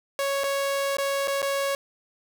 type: tone with dropouts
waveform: sawtooth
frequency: 554.4 Hz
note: C#5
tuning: in tune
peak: -20 dBFS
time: 0.19-1.75 s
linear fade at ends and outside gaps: 1 ms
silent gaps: 0.436-0.44 / 0.969-0.984 / 1.274-1.28 / 1.419-1.427 s
effects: none